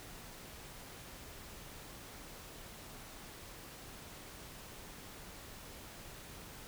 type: silence
effects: pink hiss -51 dBFS RMS until 6.67 s